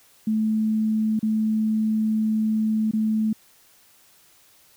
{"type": "tone with dropouts", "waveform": "sine", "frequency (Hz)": 217.7, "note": "A3", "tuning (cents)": -18, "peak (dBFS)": -19, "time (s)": [0.27, 3.33], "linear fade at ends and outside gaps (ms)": 5, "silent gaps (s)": [[1.193, 1.228], [2.912, 2.934]], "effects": ["white hiss -56 dBFS RMS until 4.76 s"]}